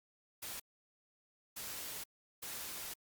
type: noise bursts at uneven times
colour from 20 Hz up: white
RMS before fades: -44 dBFS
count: 3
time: 0.42-0.6 / 1.56-2.04 / 2.42-2.94 s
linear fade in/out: 10 ms
effects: Opus 48 kbps